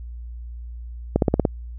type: accelerating click train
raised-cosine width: 2 ms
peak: -3 dBFS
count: 6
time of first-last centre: 1.16-1.452 s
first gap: 62 ms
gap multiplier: 0.97
effects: added 59 Hz sine -32 dBFS peak until 1.78 s